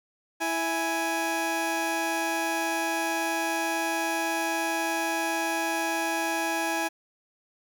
20% pulse tone pair together, 329.2 / 830.6 Hz, E4 / G#5, -2 / 0 cents, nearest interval octave + major third, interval 1602 cents, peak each -25 / -23 dBFS, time 0.4-6.89 s, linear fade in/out 20 ms, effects none

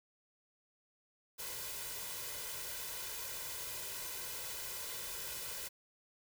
white noise with comb filter, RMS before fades -43 dBFS, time 1.38-5.69 s, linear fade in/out 20 ms, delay 2 ms, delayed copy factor +0.7, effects none

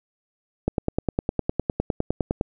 click train, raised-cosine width 2 ms, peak -8 dBFS, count 18, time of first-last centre 0.68-2.411 s, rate 9.82 Hz, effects none

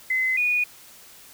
sine tone pair in turn, 2043 / 2460 Hz, C7 / D#7, -42 / -20 cents, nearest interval minor third, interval 322 cents, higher second, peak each -20 / -19 dBFS, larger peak second, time 0.1-0.37 / 0.37-0.64 s, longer neither, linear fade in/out 5 ms, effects white hiss -48 dBFS RMS until 1.33 s

